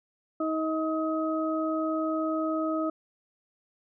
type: harmonic tone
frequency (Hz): 316.6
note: D#4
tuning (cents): +30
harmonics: 1 / 2 / 4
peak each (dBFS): -28 / -31 / -33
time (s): 0.4-2.9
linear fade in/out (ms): 5
effects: none